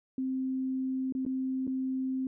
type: tone with dropouts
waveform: sine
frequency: 261.6 Hz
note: C4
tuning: in tune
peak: -29 dBFS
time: 0.18-2.27 s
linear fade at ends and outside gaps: 2 ms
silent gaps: 1.124-1.15 / 1.252-1.263 / 1.669-1.676 s
effects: none